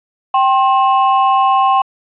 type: ring-modulated tone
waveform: triangle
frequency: 922 Hz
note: A#5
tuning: 19 cents flat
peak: -4 dBFS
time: 0.34-1.82 s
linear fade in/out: 5 ms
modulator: 142 Hz
effects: resampled to 8000 Hz + 7-bit